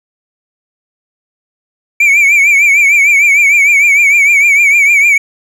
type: tone with vibrato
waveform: triangle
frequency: 2300 Hz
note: D7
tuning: 37 cents flat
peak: -3 dBFS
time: 2-5.18 s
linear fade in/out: 5 ms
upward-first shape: triangle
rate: 6.6 Hz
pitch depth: 99 cents each way
effects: none